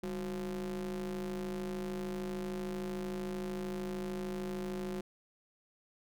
square ring-modulated tone, 84.8 Hz, E2, 50 cents sharp, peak -34 dBFS, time 0.03-5.01 s, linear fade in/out 5 ms, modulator 281 Hz, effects none

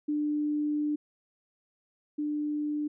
sine tone pair in turn, 297.7 / 297.7 Hz, D4 / D4, +24 / +24 cents, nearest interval unison, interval 0 cents, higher neither, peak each -26 / -28 dBFS, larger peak first, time 0.08-0.96 / 2.18-2.88 s, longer first, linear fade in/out 10 ms, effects none

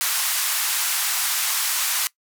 white band-pass noise, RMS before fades -23 dBFS, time 0.01-2.07 s, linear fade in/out 0 ms, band 880 to 15000 Hz, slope 24 dB/octave, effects noise-tail reverb RT60 0.1 s tail -20 dB re dry

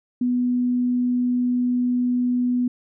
sine tone, 246.9 Hz, B3, in tune, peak -18 dBFS, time 0.21-2.68 s, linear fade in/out 5 ms, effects none

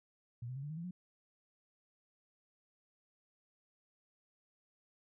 sine tone with pitch steps, 119.1 / 127.65 / 136.81 / 146.63 / 157.15 / 168.43 / 180.52 Hz, A#2 / C3 / C#3 / D3 / D#3 / E3 / F#3, +38 / -42 / -22 / -2 / +18 / +38 / -42 cents, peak -40 dBFS, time 0.42-0.91 s, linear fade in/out 5 ms, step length 70 ms, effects none

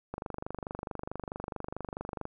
click train, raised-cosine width 1 ms, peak -22 dBFS, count 53, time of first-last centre 0.14-2.254 s, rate 24.6 Hz, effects none

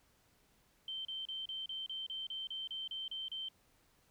sine tone bursts, 3112 Hz, G7, 13 cents flat, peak -39 dBFS, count 13, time 0.88-3.486 s, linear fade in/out 2 ms, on 170 ms, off 33 ms, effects pink hiss -71 dBFS RMS until 4.1 s

